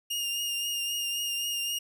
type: tone with vibrato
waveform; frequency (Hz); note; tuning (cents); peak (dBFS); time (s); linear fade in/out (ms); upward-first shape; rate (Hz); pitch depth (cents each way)
sawtooth; 2827; F7; +20; -26; 0.1-1.79; 10; triangle; 3.8; 28
effects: none